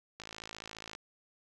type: click train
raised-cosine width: 0.2 ms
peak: -26 dBFS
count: 42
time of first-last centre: 0.2-0.951 s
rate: 54.6 Hz
effects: 11-bit